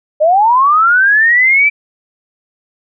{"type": "linear sweep", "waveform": "sine", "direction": "up", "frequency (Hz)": [587.3, 2346], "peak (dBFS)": -6, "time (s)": [0.2, 1.7], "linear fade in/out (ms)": 20, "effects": []}